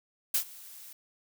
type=noise with ADSR envelope; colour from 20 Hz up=blue; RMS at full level=-25 dBFS; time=0.34-0.93 s; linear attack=7 ms; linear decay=90 ms; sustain=-23 dB; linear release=4 ms; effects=none